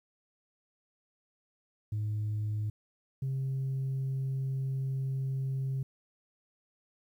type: tone pair in turn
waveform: sine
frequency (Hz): 106.2 / 133.8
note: G#2 / C3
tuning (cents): +39 / +39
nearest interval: major third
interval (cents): 400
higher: second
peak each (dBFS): -28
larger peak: neither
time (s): 1.92-2.7 / 3.22-5.83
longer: second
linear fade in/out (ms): 5
effects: tanh soft clip ceiling -28 dBFS + 11-bit